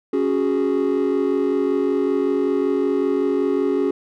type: chord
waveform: triangle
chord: C# suspended fourth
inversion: none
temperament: equal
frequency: 277.2 / 370 / 415.3 Hz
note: C#4 / F#4 / G#4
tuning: 0 / 0 / 0 cents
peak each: -19 dBFS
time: 0.13-3.91 s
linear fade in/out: 5 ms
effects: tanh soft clip ceiling -9 dBFS